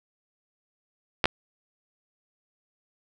clicks, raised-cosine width 0.3 ms, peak -4 dBFS, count 2, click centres 1.242 / 1.256 s, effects none

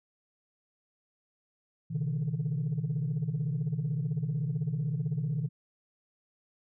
sine tone cluster, 124.8 / 142.8 / 158.6 Hz, B2 / D3 / D#3, +19 / -48 / +33 cents, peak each -33 / -32 / -30 dBFS, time 1.9-5.49 s, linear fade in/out 20 ms, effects tanh soft clip ceiling -24 dBFS

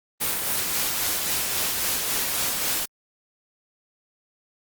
white noise with tremolo, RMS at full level -24 dBFS, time 0.2-2.86 s, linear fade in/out 20 ms, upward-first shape sine, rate 3.7 Hz, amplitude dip 30%, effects Opus 32 kbps

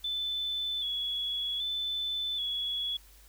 sine tone with vibrato, 3441 Hz, A7, 39 cents flat, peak -30 dBFS, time 0.04-2.97 s, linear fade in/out 5 ms, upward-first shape square, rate 0.64 Hz, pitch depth 37 cents each way, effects added 50 Hz sine -55 dBFS peak until 3.28 s + white hiss -59 dBFS RMS until 3.28 s

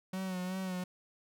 45% pulse tone with vibrato, 185.4 Hz, F#3, 4 cents sharp, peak -35 dBFS, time 0.13-0.84 s, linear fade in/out 5 ms, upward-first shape sine, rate 2.7 Hz, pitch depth 41 cents each way, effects none

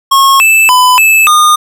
square tone with pitch steps, 1089 / 2635 / 1003 / 2618 / 1220 Hz, C#6 / E7 / B5 / E7 / D#6, -31 / -1 / +26 / -13 / -34 cents, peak -4 dBFS, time 0.11-1.56 s, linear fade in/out 10 ms, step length 290 ms, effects none

